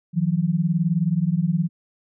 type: beating tone pair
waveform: sine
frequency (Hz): 160 / 179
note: D#3 / F3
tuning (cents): +49 / +43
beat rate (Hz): 19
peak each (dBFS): -21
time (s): 0.13-1.69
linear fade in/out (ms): 50
effects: none